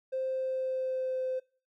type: tone with pitch glide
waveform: triangle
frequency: 523.3 to 516.4 Hz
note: C5 to C5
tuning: 0 to -23 cents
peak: -26 dBFS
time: 0.12-1.4 s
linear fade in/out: 20 ms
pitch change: -23 cents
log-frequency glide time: 0.29-1.25 s
effects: noise-tail reverb RT60 0.4 s tail -26 dB re dry + tanh soft clip ceiling -27 dBFS